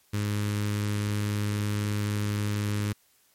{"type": "tone with notch filter", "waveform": "sawtooth", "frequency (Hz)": 103.83, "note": "G#2", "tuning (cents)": 0, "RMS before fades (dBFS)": -28, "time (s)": [0.13, 2.93], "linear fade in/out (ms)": 10, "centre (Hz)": 700, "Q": 0.89, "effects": ["white hiss -64 dBFS RMS until 3.34 s", "MP3 64 kbps"]}